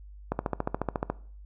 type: click train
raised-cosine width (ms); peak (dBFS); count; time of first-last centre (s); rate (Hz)
1; -13; 12; 0.32-1.1; 14.1
effects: noise-tail reverb RT60 0.5 s tail -20 dB re dry + added 50 Hz sine -44 dBFS peak until 1.45 s